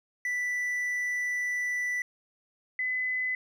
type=tone pair in turn; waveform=triangle / sine; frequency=1975.5 / 2014 Hz; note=B6 / B6; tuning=0 / +33 cents; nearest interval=unison; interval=33 cents; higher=second; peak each=-26 / -27 dBFS; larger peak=first; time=0.25-2.02 / 2.79-3.35 s; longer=first; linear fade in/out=2 ms; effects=none